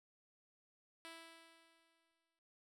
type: tone with exponential decay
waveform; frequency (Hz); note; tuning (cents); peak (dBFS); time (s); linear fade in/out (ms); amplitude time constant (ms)
5% pulse; 329.6; E4; 0; -38; 1.05-2.39; 0; 290
effects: low-pass 12000 Hz 12 dB/octave